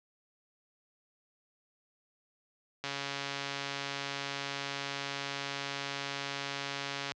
click train, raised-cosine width 0.2 ms, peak -18 dBFS, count 600, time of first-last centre 2.84-7.119 s, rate 140 Hz, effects high-pass 60 Hz 12 dB/octave + low-pass 6000 Hz 12 dB/octave

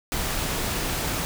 pink noise, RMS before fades -27 dBFS, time 0.12-1.25 s, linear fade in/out 0 ms, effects none

